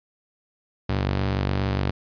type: ring-modulated tone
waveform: sawtooth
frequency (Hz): 97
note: G2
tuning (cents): -18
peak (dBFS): -15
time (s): 0.89-1.91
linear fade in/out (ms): 5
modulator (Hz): 23.6
effects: resampled to 11025 Hz